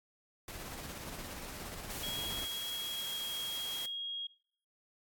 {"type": "noise with tremolo", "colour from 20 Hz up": "pink", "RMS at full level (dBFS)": -44, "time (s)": [0.48, 2.45], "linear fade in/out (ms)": 2, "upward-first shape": "square", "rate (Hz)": 17, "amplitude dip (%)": 25}
{"type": "noise", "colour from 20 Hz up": "white", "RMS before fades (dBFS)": -44, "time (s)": [1.9, 3.86], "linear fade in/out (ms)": 2}
{"type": "tone with pitch glide", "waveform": "sine", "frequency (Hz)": [3300, 3275], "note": ["G#7", "G#7"], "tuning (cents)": [-12, -25], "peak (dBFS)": -37, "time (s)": [2.03, 4.27], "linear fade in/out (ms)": 5, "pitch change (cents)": -13, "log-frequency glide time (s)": [2.91, 3.12]}
{"effects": ["noise-tail reverb RT60 0.5 s tail -19 dB re dry", "AAC 64 kbps"]}